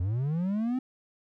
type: linear sweep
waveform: triangle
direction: up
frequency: 83.7 to 261.6 Hz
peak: -24 dBFS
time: 0-0.79 s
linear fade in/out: 5 ms
effects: none